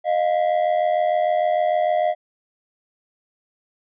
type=ring-modulated tone; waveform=triangle; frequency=663 Hz; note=E5; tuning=10 cents sharp; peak=-12 dBFS; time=0.04-2.15 s; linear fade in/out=50 ms; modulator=43.3 Hz; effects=resampled to 8000 Hz